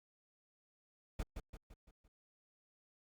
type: noise with echo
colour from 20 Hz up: brown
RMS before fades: -37 dBFS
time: 1.19-1.23 s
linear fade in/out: 5 ms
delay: 170 ms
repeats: 5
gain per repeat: -6 dB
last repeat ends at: 2.08 s
effects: Opus 48 kbps